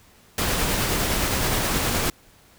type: noise with tremolo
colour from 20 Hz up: pink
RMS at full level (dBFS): -22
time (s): 0.38-2.1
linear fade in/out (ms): 2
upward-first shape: triangle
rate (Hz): 9.6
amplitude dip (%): 25
effects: pink hiss -54 dBFS RMS until 2.58 s